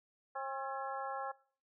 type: harmonic tone with a mistuned harmonic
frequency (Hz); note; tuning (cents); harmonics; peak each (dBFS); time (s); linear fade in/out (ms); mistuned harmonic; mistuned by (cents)
269.2; C4; +49; 2 / 3 / 4 / 5 / 6; -44 / -41 / -44 / -46 / -50; 0.35-1.32; 10; 6; +79
effects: noise-tail reverb RT60 0.5 s tail -23 dB re dry